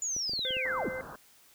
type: linear sweep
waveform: sine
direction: down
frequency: 7040 to 146.83 Hz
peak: -30 dBFS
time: 0.02-0.89 s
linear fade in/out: 2 ms
type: clicks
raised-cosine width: 2 ms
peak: -31 dBFS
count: 7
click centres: 0.165 / 0.295 / 0.335 / 0.392 / 0.507 / 0.568 / 0.844 s
type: harmonic tone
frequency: 517 Hz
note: C5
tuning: 21 cents flat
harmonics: 1 / 3 / 4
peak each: -36 / -41 / -42 dBFS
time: 0.45-1.01 s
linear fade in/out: 0 ms
type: low-pass noise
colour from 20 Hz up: white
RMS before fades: -45 dBFS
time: 0.65-1.16 s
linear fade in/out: 2 ms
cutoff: 1600 Hz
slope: 96 dB/octave
effects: white hiss -60 dBFS RMS until 1.54 s